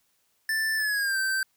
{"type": "tone with pitch glide", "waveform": "square", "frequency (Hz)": [1766, 1555.3], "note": ["A6", "G6"], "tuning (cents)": [6, -14], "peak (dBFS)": -25, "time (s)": [0.49, 1.43], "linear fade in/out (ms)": 2, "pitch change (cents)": -220, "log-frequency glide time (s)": [0.76, 1.18], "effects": ["white hiss -70 dBFS RMS until 1.56 s"]}